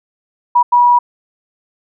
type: tone bursts at uneven times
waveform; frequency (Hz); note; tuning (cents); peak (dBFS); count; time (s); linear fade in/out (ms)
sine; 969; B5; -33; -6; 2; 0.55-0.63 / 0.72-0.99; 10
effects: none